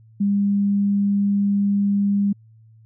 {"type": "tone", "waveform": "sine", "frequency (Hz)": 201.1, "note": "G3", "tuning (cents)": 44, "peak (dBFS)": -16, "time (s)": [0.2, 2.33], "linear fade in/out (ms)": 10, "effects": ["added 111 Hz sine -47 dBFS peak until 2.85 s"]}